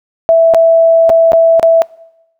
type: tone with dropouts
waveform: sine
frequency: 659.3 Hz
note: E5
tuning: in tune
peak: -3 dBFS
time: 0.29-1.82 s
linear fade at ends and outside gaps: 0 ms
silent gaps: 0.538-0.546 / 1.094-1.1 / 1.32-1.332 / 1.596-1.629 s
effects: noise-tail reverb RT60 0.9 s tail -24 dB re dry